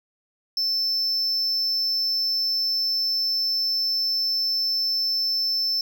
triangle tone, 5300 Hz, E8, 9 cents sharp, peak -20 dBFS, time 0.57-5.81 s, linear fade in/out 2 ms, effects none

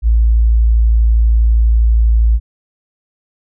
sine tone, 56.2 Hz, A1, 37 cents sharp, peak -7 dBFS, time 0.02-2.4 s, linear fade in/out 50 ms, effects none

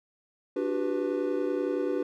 triangle chord, G major seventh, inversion second, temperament equal with one note detuned, 293.7 / 361.5 / 392 / 493.9 Hz, D4 / F#4 / G4 / B4, 0 / -40 / 0 / 0 cents, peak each -30 dBFS, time 0.56-2.03 s, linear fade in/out 5 ms, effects none

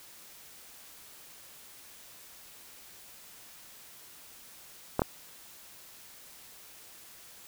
clicks, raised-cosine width 1 ms, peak -11 dBFS, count 2, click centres 4.994 / 5.019 s, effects white hiss -52 dBFS RMS until 7.47 s

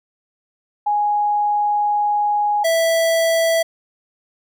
sine / square tone pair in turn, 830 / 658.8 Hz, G#5 / E5, -1 / -1 cents, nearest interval major third, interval 400 cents, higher first, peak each -15 dBFS, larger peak neither, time 0.86-2.64 / 2.64-3.63 s, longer first, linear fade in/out 10 ms, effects none

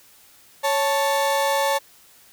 35% pulse tone pair together, 555.2 / 880 Hz, C#5 / A5, +3 / 0 cents, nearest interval minor sixth, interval 797 cents, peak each -20 dBFS, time 0.63-1.79 s, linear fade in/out 20 ms, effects white hiss -52 dBFS RMS until 2.32 s

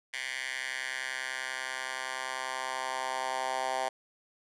10% pulse tone with high-pass filter sweep, 130.4 Hz, C3, 5 cents flat, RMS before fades -35 dBFS, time 0.13-3.89 s, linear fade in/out 10 ms, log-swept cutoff 2100 to 770 Hz, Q 2.5, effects resampled to 24000 Hz

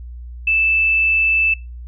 sine tone, 2637 Hz, E7, in tune, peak -13 dBFS, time 0.47-1.54 s, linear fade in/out 5 ms, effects noise-tail reverb RT60 0.3 s tail -24 dB re dry + added 60 Hz sine -30 dBFS peak until 1.87 s

